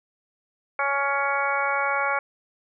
harmonic tone, 279.4 Hz, C#4, 14 cents sharp, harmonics 2 / 3 / 4 / 5 / 6 / 7 / 8, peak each -30 / -28 / -28 / -27 / -33 / -38 / -29 dBFS, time 0.79-2.19 s, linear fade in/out 2 ms, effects none

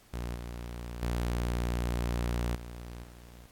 sawtooth tone with level steps, 59.4 Hz, A#1, 33 cents sharp, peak -30 / -34 / -25 / -37 / -45 dBFS, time 0.13-3.47 s, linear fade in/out 10 ms, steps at 0.35 / 1.02 / 2.55 / 3.03 s, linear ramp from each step 10 ms, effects pink hiss -60 dBFS RMS until 3.51 s + AAC 64 kbps

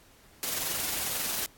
white noise with amplitude modulation, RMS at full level -30 dBFS, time 0.43-1.46 s, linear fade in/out 0 ms, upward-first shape sine, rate 22.2 Hz, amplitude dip 30%, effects pink hiss -58 dBFS RMS until 1.57 s + AAC 64 kbps

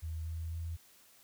sine tone with pitch steps, 80.3 / 81.66 / 83.04 Hz, E2 / E2 / E2, -45 / -16 / +13 cents, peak -36 dBFS, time 0.02-0.77 s, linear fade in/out 20 ms, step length 250 ms, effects white hiss -62 dBFS RMS until 1.23 s

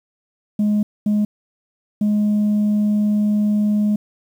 sine tone bursts at uneven times, 209.2 Hz, G#3, 13 cents sharp, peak -12 dBFS, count 3, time 0.59-0.83 / 1.06-1.25 / 2.01-3.96 s, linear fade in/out 5 ms, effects tanh soft clip ceiling -13 dBFS + 8-bit

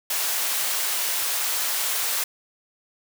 white high-pass noise, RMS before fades -25 dBFS, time 0.1-2.24 s, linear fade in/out 5 ms, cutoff 600 Hz, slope 12 dB/octave, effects none

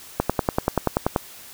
click train, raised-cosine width 1 ms, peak -4 dBFS, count 11, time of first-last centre 0.2-1.162 s, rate 10.4 Hz, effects white hiss -43 dBFS RMS until 1.53 s

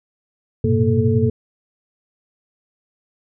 sine tone cluster, 97.8 / 114.6 / 126.1 / 232 / 436.8 Hz, G2 / A#2 / B2 / A#3 / A4, -4 / -29 / +36 / -8 / -13 cents, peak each -20 dBFS, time 0.64-1.3 s, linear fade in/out 5 ms, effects none

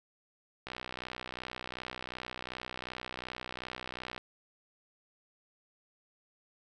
click train, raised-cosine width 0.3 ms, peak -23 dBFS, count 221, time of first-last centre 0.67-4.179 s, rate 62.7 Hz, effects none

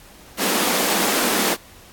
pink high-pass noise, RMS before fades -20 dBFS, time 0.37-1.57 s, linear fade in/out 50 ms, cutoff 180 Hz, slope 96 dB/octave, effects pink hiss -46 dBFS RMS until 1.92 s + AAC 64 kbps

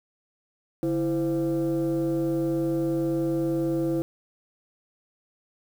sine tone with frequency modulation, 331.4 Hz, E4, 9 cents sharp, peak -21 dBFS, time 0.83-4.02 s, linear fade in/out 0 ms, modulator 187 Hz, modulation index 0.82, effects tanh soft clip ceiling -20 dBFS + 8-bit

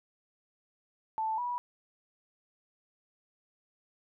sine tone pair in turn, 880 / 973.9 Hz, A5 / B5, 0 / -24 cents, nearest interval major second, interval 176 cents, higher second, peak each -29 / -31 dBFS, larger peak first, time 1.18-1.38 / 1.38-1.58 s, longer neither, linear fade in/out 0 ms, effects none

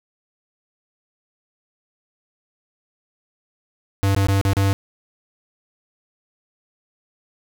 square tone with dropouts, 98.2 Hz, G2, 4 cents sharp, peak -16 dBFS, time 4.03-4.73 s, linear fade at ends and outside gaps 0 ms, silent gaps 4.148-4.164 / 4.269-4.285 / 4.413-4.451 / 4.533-4.568 s, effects none

